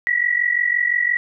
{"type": "tone pair together", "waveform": "sine", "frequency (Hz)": [1913, 1958.8], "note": ["A#6", "B6"], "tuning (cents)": [44, -15], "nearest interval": "unison", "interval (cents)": 41, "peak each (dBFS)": -19, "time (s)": [0.07, 1.17], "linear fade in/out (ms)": 0, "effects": []}